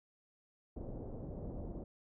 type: low-pass noise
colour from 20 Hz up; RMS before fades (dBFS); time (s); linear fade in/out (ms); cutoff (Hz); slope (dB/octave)
pink; -44; 0.76-1.84; 5; 610; 24
effects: none